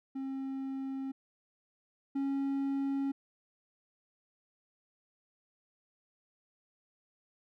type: tone pair in turn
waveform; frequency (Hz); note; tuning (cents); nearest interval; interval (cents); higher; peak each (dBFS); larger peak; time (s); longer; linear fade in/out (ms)
triangle; 268.4 / 275; C4 / C#4; +44 / -14; unison; 42; second; -33 / -28; second; 0.15-1.12 / 2.15-3.12; neither; 10
effects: none